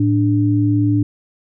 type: tone pair together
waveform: sine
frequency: 110 / 293.7 Hz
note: A2 / D4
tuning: 0 / 0 cents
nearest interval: octave + perfect fourth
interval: 1700 cents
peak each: -15 dBFS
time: 0-1.03 s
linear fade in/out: 5 ms
effects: none